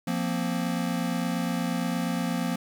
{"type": "chord", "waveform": "square", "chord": "F suspended fourth", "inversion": "none", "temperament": "equal", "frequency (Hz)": [174.61, 233.1, 261.6], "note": ["F3", "Bb3", "C4"], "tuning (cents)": [0, 0, 0], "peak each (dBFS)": [-30, -31, -33], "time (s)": [0.07, 2.56], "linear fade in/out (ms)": 5, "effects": ["10-bit"]}